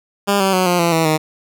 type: tone with pitch steps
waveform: 10% pulse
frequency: 201 / 192.7 / 184.74 / 177.12 / 169.8 / 162.79 / 156.07 Hz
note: G3 / G3 / F#3 / F3 / F3 / E3 / D#3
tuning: +44 / -29 / -2 / +25 / -48 / -21 / +6 cents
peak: -5 dBFS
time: 0.27-1.18 s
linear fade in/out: 20 ms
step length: 130 ms
effects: none